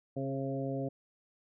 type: harmonic tone with a mistuned harmonic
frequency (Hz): 135.4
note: C#3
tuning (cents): -40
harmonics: 1 / 2 / 3 / 4 / 5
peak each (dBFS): -37 / -37 / -41 / -39 / -43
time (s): 0.16-0.89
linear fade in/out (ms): 10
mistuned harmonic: 3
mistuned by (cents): +17
effects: none